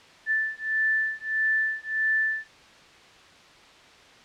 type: beating tone pair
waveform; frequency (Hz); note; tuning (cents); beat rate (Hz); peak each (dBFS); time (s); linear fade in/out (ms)
sine; 1760 / 1761.6; A6 / A6; 0 / +2; 1.6; -26; 0.26-2.48; 50
effects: white hiss -51 dBFS RMS until 4.24 s + low-pass 4000 Hz 12 dB/octave